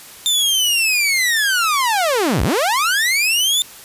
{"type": "linear two-way sweep", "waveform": "sawtooth", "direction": "down then up", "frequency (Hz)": [3599, 43.67, 3599], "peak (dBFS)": -11, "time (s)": [0.26, 3.62], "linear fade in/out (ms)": 0, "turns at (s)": 2.43, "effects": ["white hiss -39 dBFS RMS until 3.84 s", "resampled to 32000 Hz"]}